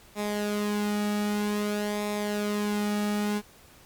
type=tone with flanger; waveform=sawtooth; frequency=207.7 Hz; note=G#3; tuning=in tune; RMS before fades=-28 dBFS; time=0.15-3.42 s; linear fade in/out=50 ms; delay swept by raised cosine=0.66 to 1.96 ms; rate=0.52 Hz; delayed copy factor=-0.55; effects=pink hiss -54 dBFS RMS until 3.85 s + MP3 96 kbps